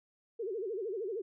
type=tone with vibrato; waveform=sine; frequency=415.3 Hz; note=G#4; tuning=in tune; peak=-34 dBFS; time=0.39-1.22 s; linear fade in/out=10 ms; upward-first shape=sine; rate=13 Hz; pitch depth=220 cents each way; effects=none